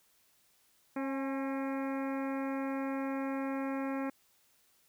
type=harmonic tone with a mistuned harmonic; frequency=270 Hz; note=C#4; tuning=45 cents flat; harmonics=1 / 2 / 3 / 4 / 5 / 6 / 7 / 8 / 9; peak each=-34 / -40 / -44 / -46 / -48 / -50 / -51 / -52 / -53 dBFS; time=0.96-4.1 s; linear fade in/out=5 ms; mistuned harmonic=3; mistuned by=+37 cents; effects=white hiss -69 dBFS RMS until 4.88 s